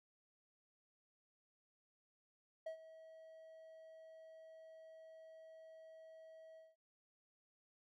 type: tone with ADSR envelope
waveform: triangle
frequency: 643 Hz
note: E5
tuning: 43 cents flat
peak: -39 dBFS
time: 2.66-6.76 s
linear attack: 7 ms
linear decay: 98 ms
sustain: -15 dB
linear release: 190 ms
effects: none